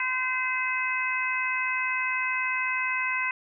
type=harmonic tone; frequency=513 Hz; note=C5; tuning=34 cents flat; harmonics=2 / 3 / 4 / 5; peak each=-32 / -32 / -29 / -30 dBFS; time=0-3.31 s; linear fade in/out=2 ms; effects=none